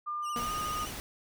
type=tone with pitch glide; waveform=sine; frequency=1200 to 1232.3 Hz; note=D6 to D#6; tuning=+37 to -17 cents; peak=-32 dBFS; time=0.06-0.86 s; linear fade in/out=20 ms; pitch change=+46 cents; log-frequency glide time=0.38-0.51 s
type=tone with vibrato; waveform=20% pulse; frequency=2893 Hz; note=F#7; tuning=40 cents flat; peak=-37 dBFS; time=0.22-0.93 s; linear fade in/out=50 ms; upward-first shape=sine; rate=14 Hz; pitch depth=71 cents each way
type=tone with exponential decay; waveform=sawtooth; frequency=238.1 Hz; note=A#3; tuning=37 cents sharp; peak=-30 dBFS; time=0.36-0.61 s; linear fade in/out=0 ms; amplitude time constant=53 ms
type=noise; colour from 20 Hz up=pink; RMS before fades=-40 dBFS; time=0.37-1 s; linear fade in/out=0 ms
effects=none